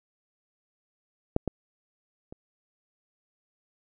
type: clicks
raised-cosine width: 2 ms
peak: -9 / -14 / -28 dBFS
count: 3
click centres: 1.364 / 1.477 / 2.325 s
effects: none